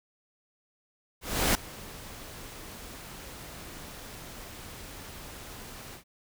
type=noise with ADSR envelope; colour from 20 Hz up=pink; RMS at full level=-23 dBFS; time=1.21-6.04 s; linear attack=340 ms; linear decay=3 ms; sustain=-21 dB; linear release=99 ms; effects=none